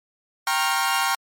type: chord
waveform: sawtooth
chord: G half-diminished seventh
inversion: none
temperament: equal with one note detuned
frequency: 784 / 932.3 / 1084.7 / 1396.9 Hz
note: G5 / Bb5 / Db6 / F6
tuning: 0 / 0 / -38 / 0 cents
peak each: -22 dBFS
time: 0.47-1.15 s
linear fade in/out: 2 ms
effects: MP3 64 kbps